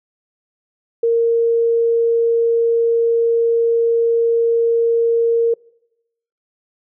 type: tone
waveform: sine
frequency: 463.1 Hz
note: A#4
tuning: 11 cents flat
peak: -12 dBFS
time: 1.03-5.54 s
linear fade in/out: 5 ms
effects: noise-tail reverb RT60 0.9 s tail -25 dB re dry